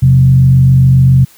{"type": "tone with frequency modulation", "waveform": "sine", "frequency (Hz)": 130.81, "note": "C3", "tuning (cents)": 0, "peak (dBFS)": -3, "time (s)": [0.02, 1.25], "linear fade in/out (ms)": 10, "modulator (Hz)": 47.3, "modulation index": 0.5, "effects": ["white hiss -43 dBFS RMS until 1.37 s"]}